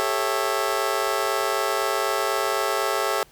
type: chord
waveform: 20% pulse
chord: A dominant seventh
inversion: third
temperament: just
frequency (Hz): 396 / 440 / 550 / 660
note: G4 / A4 / C#5 / E5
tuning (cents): +18 / 0 / -14 / +2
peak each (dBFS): -23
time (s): 0-3.23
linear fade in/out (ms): 0
effects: pink hiss -54 dBFS RMS until 3.31 s